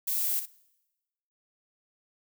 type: noise with echo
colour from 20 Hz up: violet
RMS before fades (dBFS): -29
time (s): 0.07-0.4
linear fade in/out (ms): 10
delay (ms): 60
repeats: 1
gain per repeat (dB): -9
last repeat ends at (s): 0.46
effects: noise-tail reverb RT60 1.0 s tail -23 dB re dry